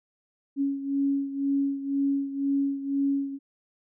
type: beating tone pair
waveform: sine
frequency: 277.2 / 279.2 Hz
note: C#4 / C#4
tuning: 0 / +13 cents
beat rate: 2 Hz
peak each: -25 / -30 dBFS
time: 0.56-3.39 s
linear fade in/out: 50 ms
effects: none